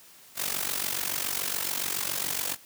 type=noise with amplitude modulation; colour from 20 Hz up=white; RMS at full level=-27 dBFS; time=0.35-2.57 s; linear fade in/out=50 ms; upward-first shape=sine; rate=47.1 Hz; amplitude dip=80%; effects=white hiss -53 dBFS RMS until 2.65 s + high-pass 80 Hz 12 dB/octave